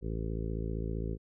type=harmonic tone; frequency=55.3 Hz; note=A1; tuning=9 cents sharp; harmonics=1 / 2 / 3 / 4 / 5 / 6 / 7 / 8 / 9; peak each=-35 / -39 / -40 / -45 / -45 / -47 / -43 / -46 / -50 dBFS; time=0.01-1.18 s; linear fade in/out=50 ms; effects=none